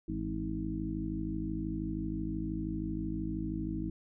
harmonic tone with a mistuned harmonic, 52.9 Hz, G#1, 33 cents sharp, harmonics 1 / 2 / 3 / 4 / 5 / 6, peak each -40 / -43 / -40 / -41 / -42 / -37 dBFS, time 0.08-3.9 s, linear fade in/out 5 ms, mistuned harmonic 3, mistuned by +74 cents, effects none

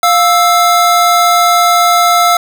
square tone pair together, 703.3 / 1318.5 Hz, F5 / E6, +12 / 0 cents, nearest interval major seventh, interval 1088 cents, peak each -10 dBFS, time 0.03-2.37 s, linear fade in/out 2 ms, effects none

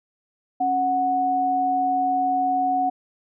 sine tone pair together, 274.6 / 737.8 Hz, C#4 / F#5, -16 / -5 cents, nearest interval octave + perfect fourth, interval 1711 cents, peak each -28 / -19 dBFS, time 0.6-2.9 s, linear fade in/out 10 ms, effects none

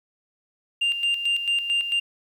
sine tone with tremolo, 2794 Hz, F7, in tune, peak -17 dBFS, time 0.81-2 s, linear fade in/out 10 ms, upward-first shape square, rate 4.5 Hz, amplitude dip 65%, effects tanh soft clip ceiling -18 dBFS + 9-bit

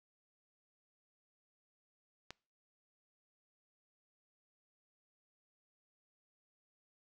click, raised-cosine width 0.2 ms, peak -27 dBFS, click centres 2.306 s, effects noise-tail reverb RT60 0.4 s tail -25 dB re dry

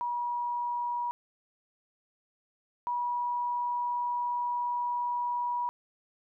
sine tone pair in turn, 963 / 968.6 Hz, B5 / B5, -44 / -34 cents, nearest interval unison, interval 10 cents, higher second, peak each -29 / -28 dBFS, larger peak second, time 0.01-1.11 / 2.87-5.69 s, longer second, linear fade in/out 0 ms, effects none

